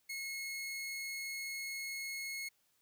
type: tone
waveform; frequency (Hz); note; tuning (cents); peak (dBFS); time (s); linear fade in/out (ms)
sawtooth; 2173; C#7; -35; -36; 0.09-2.49; 10
effects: white hiss -75 dBFS RMS until 2.81 s